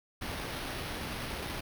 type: noise with sample-and-hold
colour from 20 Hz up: pink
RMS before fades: -38 dBFS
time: 0.21-1.61 s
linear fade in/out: 10 ms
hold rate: 7350 Hz
effects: none